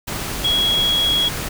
sine tone in noise, 3322 Hz, G#7, in tune, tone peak -15 dBFS, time 0.44-1.29 s, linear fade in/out 10 ms, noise pink, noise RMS -26 dBFS, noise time 0.07-1.49 s, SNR +8 dB, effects none

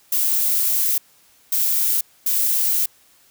violet noise bursts at uneven times, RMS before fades -19 dBFS, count 3, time 0.12-0.98 / 1.52-2.01 / 2.26-2.86 s, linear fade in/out 5 ms, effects white hiss -55 dBFS RMS until 3.3 s

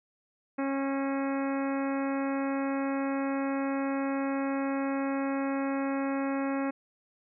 harmonic tone with a mistuned harmonic, 273.4 Hz, C#4, 24 cents flat, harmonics 1 / 2 / 3 / 4 / 5 / 6 / 7 / 8 / 9, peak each -29 / -35 / -39 / -41 / -43 / -45 / -46 / -47 / -48 dBFS, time 0.58-6.71 s, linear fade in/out 10 ms, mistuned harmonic 9, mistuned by +44 cents, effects none

